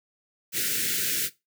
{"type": "band-stop noise", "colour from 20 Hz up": "white", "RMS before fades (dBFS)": -27, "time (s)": [0.52, 1.3], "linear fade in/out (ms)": 50, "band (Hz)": [510, 1400], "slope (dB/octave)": 96, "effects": ["noise-tail reverb RT60 0.2 s tail -17 dB re dry", "high-pass 100 Hz 12 dB/octave"]}